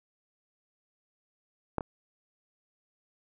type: clicks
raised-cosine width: 1 ms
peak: -14 / -21 dBFS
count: 2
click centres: 1.783 / 1.808 s
effects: none